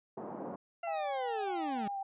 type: band-pass noise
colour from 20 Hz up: pink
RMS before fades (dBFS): -42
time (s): 0.17-0.56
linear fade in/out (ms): 5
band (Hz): 190 to 940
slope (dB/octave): 24
type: linear sweep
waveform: 40% pulse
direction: down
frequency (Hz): 692 to 196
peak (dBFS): -35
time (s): 0.83-1.88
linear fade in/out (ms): 5
type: tone with vibrato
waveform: sine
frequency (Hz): 793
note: G5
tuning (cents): +20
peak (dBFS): -35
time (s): 0.87-2.03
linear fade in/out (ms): 5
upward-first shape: sine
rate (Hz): 5.1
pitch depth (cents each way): 28
effects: resampled to 8000 Hz